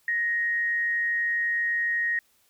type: tone with frequency modulation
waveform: sine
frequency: 1873 Hz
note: A#6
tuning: 8 cents sharp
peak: -23 dBFS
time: 0.08-2.19 s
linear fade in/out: 2 ms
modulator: 154 Hz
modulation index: 0.26
effects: white hiss -65 dBFS RMS until 2.49 s